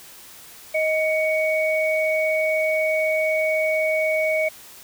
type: tone pair together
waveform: sine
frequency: 628 / 2238 Hz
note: D#5 / C#7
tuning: +16 / +16 cents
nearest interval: octave + minor seventh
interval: 2200 cents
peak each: -20 / -23 dBFS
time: 0.74-4.49 s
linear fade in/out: 10 ms
effects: white hiss -44 dBFS RMS until 4.83 s